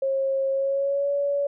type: tone with pitch glide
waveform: sine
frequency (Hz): 540 to 567.2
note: C#5 to C#5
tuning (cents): -45 to +40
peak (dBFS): -21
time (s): 0.02-1.47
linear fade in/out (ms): 5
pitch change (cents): +85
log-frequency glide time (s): 0.51-1.11
effects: none